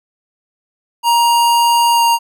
square tone with pitch glide, 941 to 934 Hz, A#5 to A#5, +16 to +3 cents, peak -10 dBFS, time 1.03-2.19 s, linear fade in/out 50 ms, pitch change -13 cents, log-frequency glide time 1.92-2.02 s, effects none

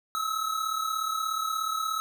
square tone pair together, 1281.7 / 1318.5 Hz, E6 / E6, -49 / 0 cents, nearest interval unison, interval 49 cents, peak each -30 / -33 dBFS, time 0.15-2 s, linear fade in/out 0 ms, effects none

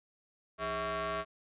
sawtooth ring-modulated tone, 238.1 Hz, A#3, 37 cents sharp, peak -26 dBFS, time 0.58-1.25 s, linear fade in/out 50 ms, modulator 886 Hz, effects resampled to 8000 Hz

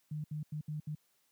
sine tone bursts at uneven times, 151.7 Hz, D#3, 44 cents flat, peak -35 dBFS, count 5, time 0.11-0.24 / 0.31-0.43 / 0.52-0.61 / 0.68-0.8 / 0.87-0.95 s, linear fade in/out 5 ms, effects white hiss -74 dBFS RMS until 1.31 s + high-pass 100 Hz 12 dB/octave

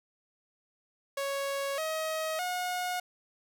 sawtooth tone with pitch steps, 554.4 / 633.2 / 723.1 Hz, C#5 / D#5 / F#5, 0 / +30 / -40 cents, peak -27 dBFS, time 1.17-3 s, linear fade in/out 5 ms, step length 610 ms, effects none

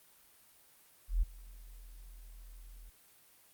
sine tone with ADSR envelope, 41.52 Hz, E1, 13 cents sharp, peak -24 dBFS, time 1.08-2.9 s, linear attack 140 ms, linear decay 18 ms, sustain -24 dB, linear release 11 ms, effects white hiss -63 dBFS RMS until 3.53 s + Opus 32 kbps

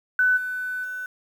sine tone with level steps, 1500 Hz, F#6, 23 cents sharp, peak -16 / -26 / -29 dBFS, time 0.19-1.06 s, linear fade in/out 2 ms, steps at 0.36 / 0.83 s, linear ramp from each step 20 ms, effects 8-bit

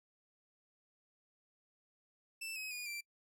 sawtooth tone with pitch steps, 2655 / 2550 / 2449 / 2352 Hz, E7 / D#7 / D#7 / D7, +12 / +42 / -28 / +2 cents, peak -38 dBFS, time 2.41-3.01 s, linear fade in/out 10 ms, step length 150 ms, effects noise-tail reverb RT60 0.1 s tail -25 dB re dry

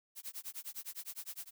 blue noise with tremolo, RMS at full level -42 dBFS, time 0.15-1.51 s, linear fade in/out 50 ms, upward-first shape sine, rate 9.8 Hz, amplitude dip 100%, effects none

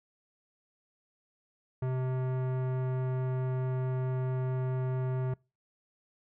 sine tone with tanh clipping, 128.9 Hz, C3, 26 cents flat, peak -31 dBFS, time 1.82-5.34 s, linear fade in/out 5 ms, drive 18 dB, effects noise-tail reverb RT60 0.3 s tail -26 dB re dry

